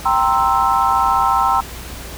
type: chord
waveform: sine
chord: C dominant seventh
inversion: second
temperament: equal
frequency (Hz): 784 / 932.3 / 1046.5 / 1318.5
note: G5 / Bb5 / C6 / E6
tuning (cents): 0 / 0 / 0 / 0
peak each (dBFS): -18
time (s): 0.05-1.61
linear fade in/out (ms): 10
effects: added 60 Hz sine -33 dBFS peak until 2.17 s + pink hiss -33 dBFS RMS until 2.17 s